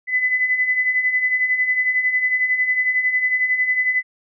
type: beating tone pair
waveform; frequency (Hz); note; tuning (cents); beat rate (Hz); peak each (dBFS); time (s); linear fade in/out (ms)
sine; 2000 / 2011; B6 / B6; +21 / +31; 11; -24 / -17; 0.07-4.03; 50
effects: none